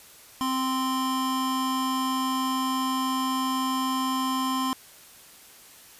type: tone pair together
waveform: square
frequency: 261.6 / 1041.3 Hz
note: C4 / C6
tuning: 0 / -9 cents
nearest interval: 2 octaves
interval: 2391 cents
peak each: -28 dBFS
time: 0.41-4.73 s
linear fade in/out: 0 ms
effects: white hiss -50 dBFS RMS until 5.99 s + resampled to 32000 Hz